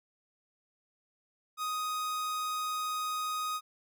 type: tone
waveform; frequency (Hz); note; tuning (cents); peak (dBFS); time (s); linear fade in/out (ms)
45% pulse; 1249; D#6; +6; -32; 1.57-3.61; 50
effects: none